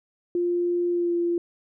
sine tone with pitch glide, 349.8 to 344.4 Hz, F4 to F4, +3 to -24 cents, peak -21 dBFS, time 0.35-1.38 s, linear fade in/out 2 ms, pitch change -27 cents, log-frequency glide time 0.91-1.14 s, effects none

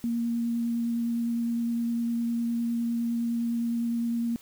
sine tone with vibrato, 233.8 Hz, A#3, 5 cents sharp, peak -25 dBFS, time 0.04-4.36 s, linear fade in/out 0 ms, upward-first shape sine, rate 9.8 Hz, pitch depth 10 cents each way, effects white hiss -54 dBFS RMS until 4.41 s

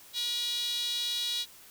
sawtooth tone with high-pass filter, 481 Hz, B4, 46 cents flat, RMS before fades -32 dBFS, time 0.13-1.46 s, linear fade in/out 50 ms, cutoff 3700 Hz, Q 7.2, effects white hiss -53 dBFS RMS until 1.7 s

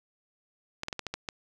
clicks, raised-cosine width 0.2 ms, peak -16 dBFS, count 7, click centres 0.834 / 0.884 / 0.928 / 0.993 / 1.067 / 1.14 / 1.288 s, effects none

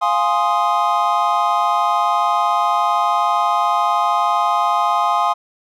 triangle chord, F minor seventh, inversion none, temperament equal, 698.5 / 830.6 / 1046.5 / 1244.5 Hz, F5 / Ab5 / C6 / Eb6, 0 / 0 / 0 / 0 cents, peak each -19 / -18 / -17 / -18 dBFS, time 0.01-5.34 s, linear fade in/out 20 ms, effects none

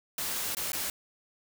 white noise with dropouts, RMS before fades -33 dBFS, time 0.18-0.9 s, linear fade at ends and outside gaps 2 ms, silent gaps 0.549-0.569 / 0.72-0.731 s, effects none

